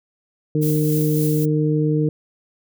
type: harmonic tone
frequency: 152.6 Hz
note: D#3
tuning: 33 cents flat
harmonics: 1 / 2 / 3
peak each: -18 / -21 / -23 dBFS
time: 0.55-2.09 s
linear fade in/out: 2 ms
type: noise with tremolo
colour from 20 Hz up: violet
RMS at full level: -28 dBFS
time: 0.61-1.46 s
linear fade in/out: 20 ms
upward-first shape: triangle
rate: 3.6 Hz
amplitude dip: 40%
effects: none